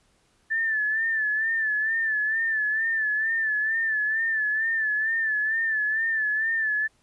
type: tone with vibrato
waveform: sine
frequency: 1760 Hz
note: A6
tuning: in tune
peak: -22 dBFS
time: 0.5-6.88 s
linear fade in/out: 20 ms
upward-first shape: sine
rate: 2.2 Hz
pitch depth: 58 cents each way
effects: pink hiss -65 dBFS RMS until 7.02 s + resampled to 24000 Hz